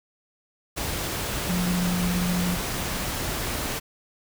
sine tone in noise, 178.1 Hz, F3, 34 cents sharp, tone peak -23 dBFS, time 1.48-2.56 s, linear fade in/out 20 ms, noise pink, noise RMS -29 dBFS, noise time 0.76-3.8 s, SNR +3 dB, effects none

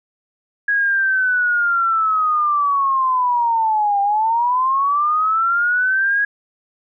sine linear two-way sweep, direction down then up, 1661.2 to 794 to 1661.2 Hz, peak -14 dBFS, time 0.68-6.25 s, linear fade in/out 5 ms, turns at 4.01 s, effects none

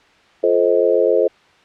sine chord, F dominant seventh, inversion none, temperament just, 349.2 / 436.5 / 523.8 / 628.6 Hz, F4 / A4 / C5 / Eb5, 0 / -14 / +2 / +18 cents, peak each -20 / -16 / -16 / -20 dBFS, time 0.43-1.28 s, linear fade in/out 10 ms, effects white hiss -51 dBFS RMS until 1.64 s + low-pass 3000 Hz 12 dB/octave

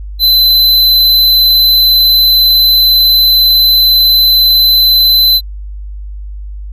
square tone, 4039 Hz, B7, 38 cents sharp, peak -5 dBFS, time 0.19-5.41 s, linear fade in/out 50 ms, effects added 50 Hz sine -21 dBFS peak until 6.72 s

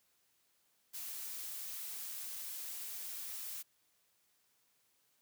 blue noise, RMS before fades -44 dBFS, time 0.93-3.63 s, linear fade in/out 20 ms, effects white hiss -75 dBFS RMS until 5.21 s + high-pass 60 Hz 12 dB/octave

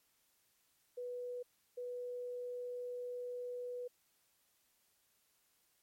sine tone bursts at uneven times, 491.7 Hz, B4, 8 cents flat, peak -40 dBFS, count 2, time 0.97-1.43 / 1.77-3.88 s, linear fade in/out 10 ms, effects white hiss -75 dBFS RMS until 5.82 s + MP3 64 kbps

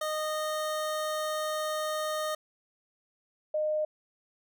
25% pulse / sine tone pair in turn, 617 / 612.7 Hz, D#5 / D#5, -15 / -27 cents, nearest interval unison, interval 12 cents, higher first, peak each -26 dBFS, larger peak neither, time 0.01-2.35 / 3.54-3.85 s, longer first, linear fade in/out 5 ms, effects none

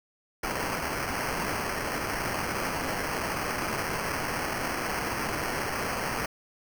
white noise with sample-and-hold, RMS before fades -31 dBFS, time 0.43-6.26 s, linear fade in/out 5 ms, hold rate 3675 Hz, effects none

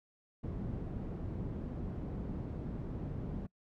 white low-pass noise, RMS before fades -40 dBFS, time 0.43-3.47 s, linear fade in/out 10 ms, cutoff 210 Hz, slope 12 dB/octave, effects noise-tail reverb RT60 0.1 s tail -25 dB re dry

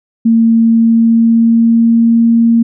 sine tone with pitch glide, 227.8 to 231 Hz, A#3 to A#3, -40 to -16 cents, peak -5 dBFS, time 0.25-2.63 s, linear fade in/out 10 ms, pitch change +24 cents, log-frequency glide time 0.62-2.27 s, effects none

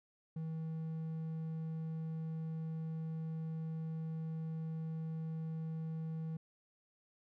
triangle tone, 160.5 Hz, E3, 46 cents flat, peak -36 dBFS, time 0.36-6.37 s, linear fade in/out 5 ms, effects none

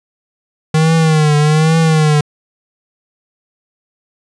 square tone with vibrato, 155.56 Hz, D#3, in tune, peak -9 dBFS, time 0.74-2.21 s, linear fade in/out 5 ms, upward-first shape triangle, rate 1.2 Hz, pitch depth 92 cents each way, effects resampled to 22050 Hz

